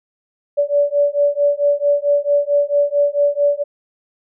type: beating tone pair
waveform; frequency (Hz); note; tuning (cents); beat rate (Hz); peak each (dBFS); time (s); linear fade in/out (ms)
sine; 574 / 578.5; D5 / D5; -40 / -26; 4.5; -16; 0.57-3.64; 20
effects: none